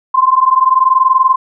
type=tone pair together; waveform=sine; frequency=1034 / 1054.5 Hz; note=C6 / C6; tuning=-21 / +13 cents; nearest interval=unison; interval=34 cents; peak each=-10 dBFS; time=0.14-1.36 s; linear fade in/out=10 ms; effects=none